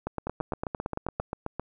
two click trains, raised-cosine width 1 ms, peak -16 / -17 dBFS, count 11 / 11, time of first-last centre 0.07-1.2 / 0.27-1.596 s, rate 8.85 / 7.54 Hz, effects none

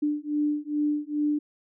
sine beating tone pair, 295.5 / 297.9 Hz, D4 / D4, +11 / +25 cents, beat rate 2.4 Hz, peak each -27 dBFS, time 0.02-1.39 s, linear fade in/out 10 ms, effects none

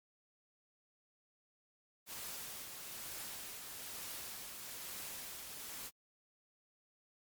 white noise with tremolo, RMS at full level -45 dBFS, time 2.06-5.91 s, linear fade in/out 50 ms, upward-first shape triangle, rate 1.1 Hz, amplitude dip 35%, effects MP3 96 kbps

